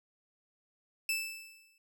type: tone with exponential decay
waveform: sawtooth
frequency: 2637 Hz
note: E7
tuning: in tune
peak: -25 dBFS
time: 1.09-1.78 s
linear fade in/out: 2 ms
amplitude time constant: 150 ms
effects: none